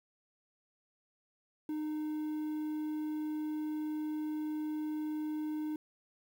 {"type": "tone with quantisation", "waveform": "triangle", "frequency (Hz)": 306.4, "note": "D#4", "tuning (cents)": -27, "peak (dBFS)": -32, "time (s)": [1.69, 5.76], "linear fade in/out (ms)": 2, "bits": 10, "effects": []}